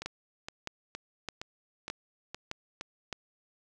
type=two click trains; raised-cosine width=0.2 ms; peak=-18 / -21 dBFS; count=6 / 7; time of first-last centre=0.06-3.127 / 0.02-2.811 s; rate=1.63 / 2.15 Hz; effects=none